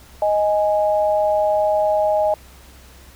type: tone pair together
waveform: sine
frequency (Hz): 622.9 / 830.6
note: D#5 / G#5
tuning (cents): +2 / 0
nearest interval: perfect fourth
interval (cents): 498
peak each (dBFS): -16 / -20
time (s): 0.22-2.34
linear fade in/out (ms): 2
effects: added 65 Hz sine -45 dBFS peak until 3.15 s + pink hiss -47 dBFS RMS until 3.15 s